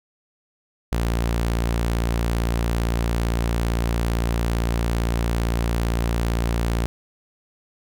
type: tone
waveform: sawtooth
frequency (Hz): 57.7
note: A#1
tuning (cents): -17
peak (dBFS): -16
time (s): 0.92-6.86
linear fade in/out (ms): 0
effects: none